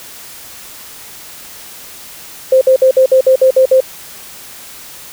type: tone bursts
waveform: sine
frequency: 522 Hz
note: C5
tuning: 4 cents flat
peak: -4 dBFS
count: 9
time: 2.52-3.805 s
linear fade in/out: 5 ms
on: 93 ms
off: 56 ms
effects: white hiss -33 dBFS RMS until 5.12 s